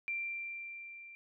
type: tone with level ramp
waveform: sine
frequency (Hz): 2362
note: D7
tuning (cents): +9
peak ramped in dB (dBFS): -33 to -49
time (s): 0.08-1.15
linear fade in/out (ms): 0
effects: none